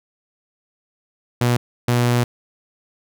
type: tone bursts at uneven times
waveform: sawtooth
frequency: 121.2 Hz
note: B2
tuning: 32 cents flat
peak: -11 dBFS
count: 2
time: 1.41-1.57 / 1.88-2.24 s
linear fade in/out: 5 ms
effects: none